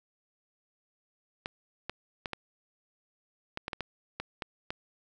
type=clicks; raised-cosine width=0.3 ms; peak=-18 dBFS; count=11; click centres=1.459 / 1.896 / 2.258 / 2.333 / 3.574 / 3.681 / 3.732 / 3.807 / 4.2 / 4.422 / 4.705 s; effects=none